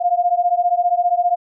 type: beating tone pair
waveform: sine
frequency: 698.5 / 713.5 Hz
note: F5 / F5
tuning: 0 / +37 cents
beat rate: 15 Hz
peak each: -17 dBFS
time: 0-1.36 s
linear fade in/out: 20 ms
effects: none